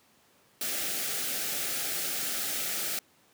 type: band-stop noise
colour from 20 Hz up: white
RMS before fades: -32 dBFS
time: 0.61-2.99 s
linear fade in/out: 2 ms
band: 850 to 1200 Hz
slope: 96 dB/octave
effects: pink hiss -63 dBFS RMS until 3.33 s + high-pass 150 Hz 12 dB/octave